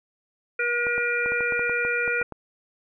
harmonic tone, 479 Hz, A#4, 47 cents sharp, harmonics 1 / 3 / 4 / 5, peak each -29 / -25 / -33 / -27 dBFS, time 0.59-2.23 s, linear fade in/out 5 ms
clicks, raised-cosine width 1 ms, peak -21 dBFS, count 12, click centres 0.868 / 0.98 / 1.26 / 1.32 / 1.407 / 1.523 / 1.594 / 1.696 / 1.85 / 2.078 / 2.215 / 2.323 s
effects none

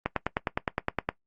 click train, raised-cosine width 0.5 ms, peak -10 dBFS, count 11, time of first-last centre 0.06-1.09 s, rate 9.71 Hz, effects noise-tail reverb RT60 0.1 s tail -19 dB re dry + Opus 32 kbps

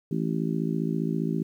harmonic tone, 55 Hz, A1, in tune, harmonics 3 / 4 / 5 / 6 / 7, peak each -28 / -30 / -32 / -34 / -35 dBFS, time 0.11-1.43 s, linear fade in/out 5 ms, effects 10-bit

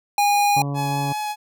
square tone, 818 Hz, G#5, 26 cents flat, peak -16 dBFS, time 0.18-0.62 s, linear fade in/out 2 ms
harmonic tone, 141.6 Hz, C#3, 37 cents sharp, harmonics 1 / 2 / 3 / 4 / 5 / 6 / 7 / 8, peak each -24 / -30 / -38 / -37 / -38 / -43 / -40 / -42 dBFS, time 0.56-1.13 s, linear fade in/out 10 ms
45% pulse tone with vibrato, 844 Hz, G#5, 28 cents sharp, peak -24 dBFS, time 0.74-1.36 s, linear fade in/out 50 ms, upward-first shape triangle, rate 5 Hz, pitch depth 10 cents each way
effects none

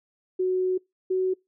sine tone pair in turn, 370 / 373.2 Hz, F#4 / F#4, 0 / +15 cents, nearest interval unison, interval 15 cents, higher second, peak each -21 / -21 dBFS, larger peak neither, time 0.39-0.78 / 1.1-1.34 s, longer first, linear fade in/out 10 ms, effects noise-tail reverb RT60 0.2 s tail -25 dB re dry

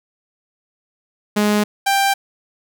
sawtooth tone pair in turn, 208.8 / 788.3 Hz, G#3 / G5, +10 / +9 cents, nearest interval octave + major seventh, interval 2299 cents, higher second, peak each -10 dBFS, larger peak neither, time 1.36-1.64 / 1.86-2.14 s, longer neither, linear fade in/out 10 ms, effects none

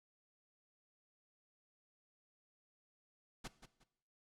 pink noise with echo, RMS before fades -45 dBFS, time 3.44-3.48 s, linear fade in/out 10 ms, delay 180 ms, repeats 2, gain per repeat -11 dB, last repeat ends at 3.84 s, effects noise-tail reverb RT60 0.8 s tail -17 dB re dry + low-pass 8000 Hz 12 dB/octave

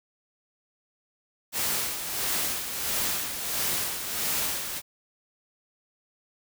white noise with tremolo, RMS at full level -27 dBFS, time 1.52-4.82 s, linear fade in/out 50 ms, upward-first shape sine, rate 1.5 Hz, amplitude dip 55%, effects none

